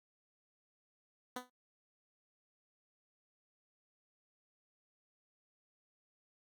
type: tone with exponential decay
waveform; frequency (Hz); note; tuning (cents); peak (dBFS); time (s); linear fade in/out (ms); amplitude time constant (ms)
10% pulse; 250; B3; +21; -29; 1.36-1.5; 5; 29
effects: noise-tail reverb RT60 0.1 s tail -20 dB re dry